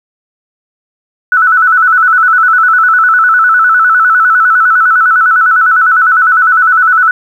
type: tone with vibrato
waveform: sine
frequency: 1396.9 Hz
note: F6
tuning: in tune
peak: -4 dBFS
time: 1.32-7.11 s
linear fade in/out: 2 ms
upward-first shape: square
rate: 9.9 Hz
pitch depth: 98 cents each way
effects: 7-bit